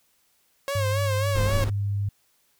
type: tone with vibrato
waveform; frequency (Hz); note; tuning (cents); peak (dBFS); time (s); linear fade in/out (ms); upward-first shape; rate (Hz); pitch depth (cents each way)
sawtooth; 543; C#5; -36; -22; 0.68-1.64; 0; sine; 3.7; 78
type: tone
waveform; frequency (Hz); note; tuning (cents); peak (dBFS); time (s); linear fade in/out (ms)
sine; 100.8; G2; +49; -23; 0.75-2.09; 5
type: noise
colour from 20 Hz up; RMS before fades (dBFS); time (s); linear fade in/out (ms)
brown; -27; 1.35-1.7; 5
effects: white hiss -66 dBFS RMS until 2.59 s